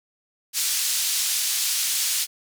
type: band-pass noise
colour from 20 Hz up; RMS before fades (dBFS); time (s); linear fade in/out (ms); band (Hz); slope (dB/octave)
pink; -24; 0.53-2.27; 50; 4300 to 13000; 12
effects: none